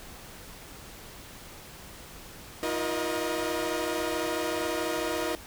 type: tone cluster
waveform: sawtooth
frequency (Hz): 321.2 / 355.1 / 475.7 / 618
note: E4 / F4 / A#4 / D#5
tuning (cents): -45 / +29 / +35 / -12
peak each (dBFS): -30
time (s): 2.63-5.35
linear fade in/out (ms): 0
effects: pink hiss -46 dBFS RMS until 5.46 s